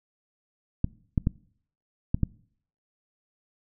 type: clicks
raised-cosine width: 5 ms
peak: -10 dBFS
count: 5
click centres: 0.844 / 1.178 / 1.271 / 2.145 / 2.233 s
effects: noise-tail reverb RT60 0.6 s tail -23 dB re dry